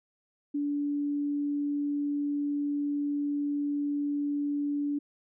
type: tone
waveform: sine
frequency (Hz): 288.9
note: D4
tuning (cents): -28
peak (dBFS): -27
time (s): 0.54-4.99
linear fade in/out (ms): 10
effects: none